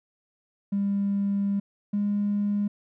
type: tone pair in turn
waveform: triangle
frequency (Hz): 200 / 204.7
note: G3 / G#3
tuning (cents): +35 / -25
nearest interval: unison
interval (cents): 40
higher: second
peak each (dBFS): -19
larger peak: neither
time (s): 0.72-1.6 / 1.93-2.68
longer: first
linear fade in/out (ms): 10
effects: tanh soft clip ceiling -20 dBFS

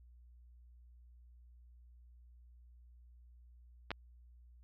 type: clicks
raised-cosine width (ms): 0.3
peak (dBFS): -22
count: 2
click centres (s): 3.906 / 3.915
effects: added 60 Hz sine -57 dBFS peak until 4.63 s + low-pass 5000 Hz 12 dB/octave

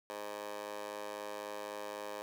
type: tone with high-pass filter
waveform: 15% pulse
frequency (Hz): 103.83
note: G#2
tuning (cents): 0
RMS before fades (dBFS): -43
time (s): 0.1-2.22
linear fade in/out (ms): 0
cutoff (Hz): 610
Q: 4.5
effects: none

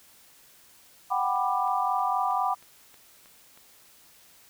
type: chord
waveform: sine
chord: G major seventh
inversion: third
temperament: equal with one note detuned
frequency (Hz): 740 / 784 / 987.8 / 1186.9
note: F#5 / G5 / B5 / D6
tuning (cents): 0 / 0 / 0 / +18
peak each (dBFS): -29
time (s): 1.1-2.55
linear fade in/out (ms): 20
type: click train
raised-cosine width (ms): 0.3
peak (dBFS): -37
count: 8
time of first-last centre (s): 1.36-3.575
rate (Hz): 3.16
effects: white hiss -56 dBFS RMS until 4.49 s

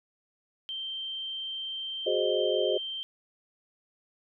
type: tone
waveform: sine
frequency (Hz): 3136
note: G7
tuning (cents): 0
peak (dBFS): -33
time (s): 0.69-3.03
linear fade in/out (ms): 0
type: chord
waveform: sine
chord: Ab dominant seventh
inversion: third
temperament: equal with one note detuned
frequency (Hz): 370 / 415.3 / 523.3 / 616.9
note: Gb4 / Ab4 / C5 / Eb5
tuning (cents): 0 / 0 / 0 / -15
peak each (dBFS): -30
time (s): 2.06-2.78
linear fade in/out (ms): 10
effects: none

